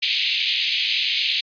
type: band-pass noise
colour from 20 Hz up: white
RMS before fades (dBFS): -22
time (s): 0.02-1.41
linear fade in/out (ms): 10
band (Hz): 2300 to 4300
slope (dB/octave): 48
effects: resampled to 11025 Hz